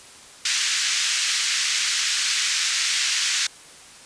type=band-pass noise; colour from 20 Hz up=white; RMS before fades=-23 dBFS; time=0.45-3.47 s; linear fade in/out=5 ms; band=1600 to 6900 Hz; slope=24 dB/octave; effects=white hiss -45 dBFS RMS until 4.05 s + resampled to 22050 Hz